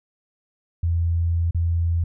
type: tone with dropouts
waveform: sine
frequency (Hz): 84.4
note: E2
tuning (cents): +41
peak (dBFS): -18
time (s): 0.83-2.04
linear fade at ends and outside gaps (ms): 5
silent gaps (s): 1.51-1.546
effects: none